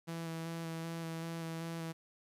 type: tone with vibrato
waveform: sawtooth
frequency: 164.81 Hz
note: E3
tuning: in tune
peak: -35 dBFS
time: 0.07-1.93 s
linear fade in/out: 20 ms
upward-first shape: square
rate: 2.6 Hz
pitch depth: 13 cents each way
effects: resampled to 32000 Hz + 11-bit